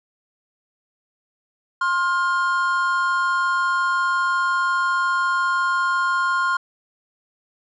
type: tone pair together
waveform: triangle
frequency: 1058.6 / 1413 Hz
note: C6 / F6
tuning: +20 / +20 cents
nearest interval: perfect fourth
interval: 500 cents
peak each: -19 dBFS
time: 1.81-6.57 s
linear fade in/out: 5 ms
effects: resampled to 22050 Hz